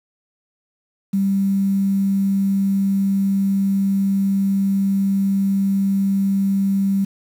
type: tone with quantisation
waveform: sine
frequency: 196 Hz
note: G3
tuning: in tune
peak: -15 dBFS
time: 1.13-7.05 s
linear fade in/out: 10 ms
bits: 7
effects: none